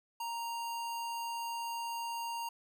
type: tone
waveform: square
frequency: 932 Hz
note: A#5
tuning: 1 cent flat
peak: -37 dBFS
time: 0.2-2.49 s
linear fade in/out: 5 ms
effects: 13-bit